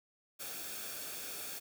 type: noise with comb filter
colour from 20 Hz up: white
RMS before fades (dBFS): -43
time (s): 0.39-1.6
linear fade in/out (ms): 20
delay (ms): 1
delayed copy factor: -0.55
effects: none